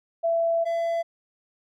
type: tone pair in turn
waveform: sine / triangle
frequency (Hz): 668 / 671.7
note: E5 / E5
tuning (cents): +23 / +32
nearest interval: unison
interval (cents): 9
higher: second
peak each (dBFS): -20 / -21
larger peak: first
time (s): 0.23-0.65 / 0.65-1.03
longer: first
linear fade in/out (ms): 20
effects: none